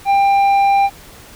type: tone with tanh clipping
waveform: triangle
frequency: 794 Hz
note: G5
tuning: 22 cents sharp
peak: -11 dBFS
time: 0.05-0.9 s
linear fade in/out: 50 ms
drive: 11 dB
effects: pink hiss -40 dBFS RMS until 1.35 s